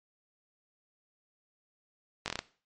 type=slowing click train; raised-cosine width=0.2 ms; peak=-15 dBFS; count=6; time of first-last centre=2.26-2.391 s; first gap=19 ms; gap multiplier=1.16; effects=noise-tail reverb RT60 0.4 s tail -17 dB re dry + MP3 48 kbps